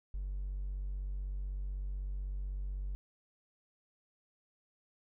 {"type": "tone with hard clipping", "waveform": "triangle", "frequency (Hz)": 48, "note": "G1", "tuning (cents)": -36, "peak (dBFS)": -35, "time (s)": [0.14, 2.95], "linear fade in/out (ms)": 0, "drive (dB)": 2, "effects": []}